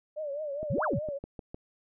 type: tone with vibrato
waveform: sine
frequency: 587.3 Hz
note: D5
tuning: in tune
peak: -32 dBFS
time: 0.16-1.19 s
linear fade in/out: 20 ms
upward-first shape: triangle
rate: 4.8 Hz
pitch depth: 130 cents each way
type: click train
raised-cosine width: 2 ms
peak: -26 dBFS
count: 7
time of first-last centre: 0.63-1.545 s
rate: 6.56 Hz
type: exponential two-way sweep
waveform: sine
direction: up then down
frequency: 91.9 to 1661.2 to 91.9 Hz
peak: -27 dBFS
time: 0.7-0.99 s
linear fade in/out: 5 ms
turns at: 0.84 s
effects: none